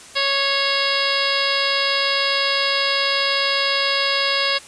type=harmonic tone with a mistuned harmonic; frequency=554.4 Hz; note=C#5; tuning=in tune; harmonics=1 / 2 / 3 / 4 / 5 / 6 / 7 / 8 / 9; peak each=-26 / -26 / -26 / -26 / -26 / -26 / -26 / -26 / -26 dBFS; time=0.15-4.59 s; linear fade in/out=20 ms; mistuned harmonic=4; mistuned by=-31 cents; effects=white hiss -41 dBFS RMS until 4.67 s + resampled to 22050 Hz